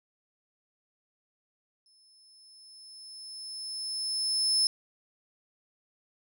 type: tone with exponential growth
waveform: 35% pulse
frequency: 5240 Hz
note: E8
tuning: 11 cents flat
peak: -19 dBFS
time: 1.86-4.67 s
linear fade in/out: 1 ms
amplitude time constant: 610 ms
effects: none